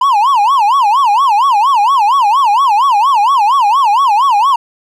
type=tone with vibrato; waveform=triangle; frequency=955 Hz; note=A#5; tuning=42 cents sharp; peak=-5 dBFS; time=0.01-4.56 s; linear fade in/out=5 ms; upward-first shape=sine; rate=4.3 Hz; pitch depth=290 cents each way; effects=none